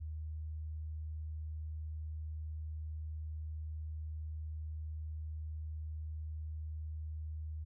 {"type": "tone", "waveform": "sine", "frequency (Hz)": 77.7, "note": "D#2", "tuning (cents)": -2, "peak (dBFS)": -39, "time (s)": [0, 7.65], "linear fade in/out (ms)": 20, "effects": []}